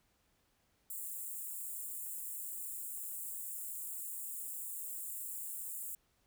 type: high-pass noise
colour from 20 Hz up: white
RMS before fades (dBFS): -43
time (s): 0.9-5.95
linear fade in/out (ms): 2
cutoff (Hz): 7200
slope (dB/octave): 96
effects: pink hiss -75 dBFS RMS until 6.26 s